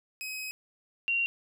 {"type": "tone pair in turn", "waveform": ["sawtooth", "sine"], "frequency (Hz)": [2535, 2757], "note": ["D#7", "F7"], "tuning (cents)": [32, -23], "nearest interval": "minor second", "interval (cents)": 145, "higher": "second", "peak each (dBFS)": [-32, -25], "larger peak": "second", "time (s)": [[0.21, 0.51], [1.08, 1.26]], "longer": "first", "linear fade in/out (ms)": 0, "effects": []}